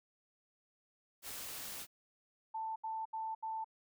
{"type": "noise", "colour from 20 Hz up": "white", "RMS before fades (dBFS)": -45, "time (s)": [1.22, 1.87], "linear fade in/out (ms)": 50}
{"type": "tone bursts", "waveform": "sine", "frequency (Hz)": 886, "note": "A5", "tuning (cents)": 12, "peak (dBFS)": -37, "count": 4, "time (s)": [2.54, 3.645], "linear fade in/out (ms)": 10, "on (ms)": 220, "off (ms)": 75}
{"effects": []}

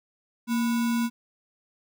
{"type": "tone with sample-and-hold", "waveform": "sine", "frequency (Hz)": 233.1, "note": "A#3", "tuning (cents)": 0, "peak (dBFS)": -22, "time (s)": [0.47, 1.1], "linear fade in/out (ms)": 50, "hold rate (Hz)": 1225, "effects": []}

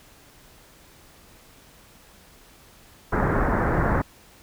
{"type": "low-pass noise", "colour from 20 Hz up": "pink", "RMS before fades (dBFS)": -22, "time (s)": [3.12, 4.02], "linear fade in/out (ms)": 10, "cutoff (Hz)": 1800, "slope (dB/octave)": 48, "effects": ["pink hiss -52 dBFS RMS until 4.42 s"]}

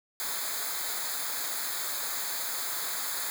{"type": "noise with comb filter", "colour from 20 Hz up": "white", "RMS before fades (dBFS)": -33, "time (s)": [0.2, 3.3], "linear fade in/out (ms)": 0, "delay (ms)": 0.35, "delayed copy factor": -0.85, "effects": []}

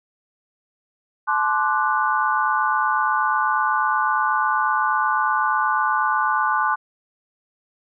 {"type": "chord", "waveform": "sine", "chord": "D dominant seventh", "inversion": "second", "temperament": "equal with one note detuned", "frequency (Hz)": [862.9, 1046.5, 1174.7, 1480], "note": ["A5", "C6", "D6", "F#6"], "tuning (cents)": [-34, 0, 0, 0], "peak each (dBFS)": -23, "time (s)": [1.27, 6.76], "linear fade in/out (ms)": 20, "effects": []}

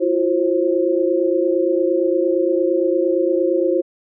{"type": "tone cluster", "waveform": "sine", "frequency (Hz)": [335.5, 364.2, 532], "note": ["E4", "F#4", "C5"], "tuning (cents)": [31, -27, 29], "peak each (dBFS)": -19, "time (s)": [0, 3.82], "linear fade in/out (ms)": 20, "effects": []}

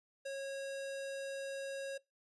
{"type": "tone", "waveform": "square", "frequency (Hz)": 547, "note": "C#5", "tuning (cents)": -23, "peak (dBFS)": -40, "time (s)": [0.25, 1.98], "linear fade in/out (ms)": 10, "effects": ["noise-tail reverb RT60 0.2 s tail -22 dB re dry", "resampled to 24000 Hz"]}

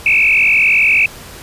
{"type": "tone with frequency modulation", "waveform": "sine", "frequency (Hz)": 2443, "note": "D#7", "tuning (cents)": -32, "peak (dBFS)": -8, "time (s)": [0.06, 1.06], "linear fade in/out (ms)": 2, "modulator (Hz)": 48.3, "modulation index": 4.4, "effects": ["pink hiss -34 dBFS RMS until 1.42 s", "resampled to 32000 Hz"]}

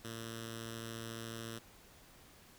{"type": "tone with notch filter", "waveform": "5% pulse", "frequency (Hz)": 114, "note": "A#2", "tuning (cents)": -38, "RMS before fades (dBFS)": -45, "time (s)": [0.04, 1.59], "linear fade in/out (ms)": 10, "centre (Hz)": 820, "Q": 0.63, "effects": ["pink hiss -60 dBFS RMS until 2.58 s"]}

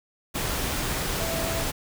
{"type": "tone in noise", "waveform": "sine", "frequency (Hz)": 659.3, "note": "E5", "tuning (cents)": 0, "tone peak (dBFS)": -32, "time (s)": [1.19, 1.64], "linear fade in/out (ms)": 20, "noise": "pink", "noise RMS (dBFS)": -28, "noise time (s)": [0.34, 1.72], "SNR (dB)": -7, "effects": []}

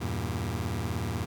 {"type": "chord", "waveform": "sawtooth", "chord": "E diminished", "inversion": "none", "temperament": "just", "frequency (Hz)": [82.41, 98.89, 118.67], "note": ["E2", "G2", "Bb2"], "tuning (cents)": [0, 16, 31], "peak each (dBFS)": -30, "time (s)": [0, 1.26], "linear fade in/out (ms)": 20, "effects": []}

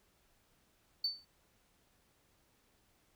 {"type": "tone with exponential decay", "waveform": "sine", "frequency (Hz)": 4529, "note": "C#8", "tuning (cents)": 36, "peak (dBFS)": -27, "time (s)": [1.04, 1.25], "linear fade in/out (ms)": 5, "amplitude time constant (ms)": 45, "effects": ["tanh soft clip ceiling -27 dBFS", "pink hiss -72 dBFS RMS until 3.15 s"]}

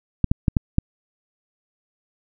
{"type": "clicks", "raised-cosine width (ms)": 5, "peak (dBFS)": -4, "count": 5, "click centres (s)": [0.243, 0.315, 0.482, 0.568, 0.784], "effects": []}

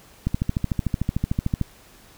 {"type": "click train", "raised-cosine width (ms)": 5, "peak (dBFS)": -9, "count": 19, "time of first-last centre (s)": [0.27, 1.613], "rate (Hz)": 13.4, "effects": ["pink hiss -51 dBFS RMS until 2.17 s"]}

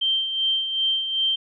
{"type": "tone with tremolo", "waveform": "sine", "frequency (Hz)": 3140, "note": "G7", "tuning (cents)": 2, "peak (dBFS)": -18, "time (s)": [0.01, 1.36], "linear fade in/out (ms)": 10, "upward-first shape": "sine", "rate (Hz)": 2.6, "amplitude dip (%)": 55, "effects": []}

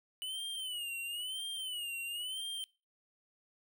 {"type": "tone with vibrato", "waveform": "square", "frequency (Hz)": 2960, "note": "F#7", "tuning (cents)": 0, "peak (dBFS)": -38, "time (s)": [0.22, 2.64], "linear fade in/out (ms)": 0, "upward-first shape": "sine", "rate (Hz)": 0.99, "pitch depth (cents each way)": 130, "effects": ["noise-tail reverb RT60 0.3 s tail -23 dB re dry"]}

